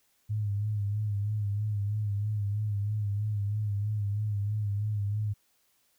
sine tone with vibrato, 103.83 Hz, G#2, in tune, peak -27 dBFS, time 0.29-5.34 s, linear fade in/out 20 ms, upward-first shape sine, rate 3.1 Hz, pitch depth 55 cents each way, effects white hiss -70 dBFS RMS until 5.98 s

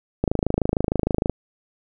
click train, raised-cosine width 2 ms, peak -6 dBFS, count 29, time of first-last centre 0.24-1.297 s, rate 26.5 Hz, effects none

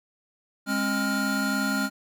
square tone cluster, 205.6 / 268.4 / 1408 Hz, G#3 / C4 / F6, -17 / +44 / +14 cents, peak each -29 dBFS, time 0.66-1.9 s, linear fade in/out 50 ms, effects none

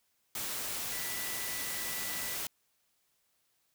sine tone in noise, 1974 Hz, B6, 1 cent flat, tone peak -44 dBFS, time 0.92-2.35 s, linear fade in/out 2 ms, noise white, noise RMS -37 dBFS, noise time 0.35-2.47 s, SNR -10 dB, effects white hiss -75 dBFS RMS until 3.74 s

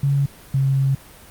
sine tone pair in turn, 139.9 / 135.53 Hz, C#3 / C#3, +16 / -39 cents, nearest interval minor second, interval 55 cents, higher first, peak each -15 dBFS, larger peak neither, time 0.03-0.26 / 0.54-0.95 s, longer second, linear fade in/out 5 ms, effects pink hiss -44 dBFS RMS until 1.3 s + Opus 32 kbps

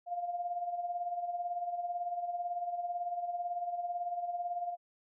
sine tone with tremolo, 702 Hz, F5, 9 cents sharp, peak -31 dBFS, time 0.06-4.77 s, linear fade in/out 50 ms, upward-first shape sine, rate 18 Hz, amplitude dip 60%, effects none

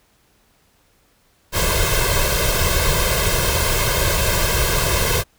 pink noise with comb filter, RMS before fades -18 dBFS, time 1.52-5.24 s, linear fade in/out 50 ms, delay 1.9 ms, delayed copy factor +0.85, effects pink hiss -59 dBFS RMS until 5.38 s

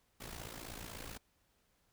pink noise with amplitude modulation, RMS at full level -44 dBFS, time 0.2-1.18 s, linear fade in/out 10 ms, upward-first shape sine, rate 56.1 Hz, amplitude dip 75%, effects pink hiss -75 dBFS RMS until 1.92 s

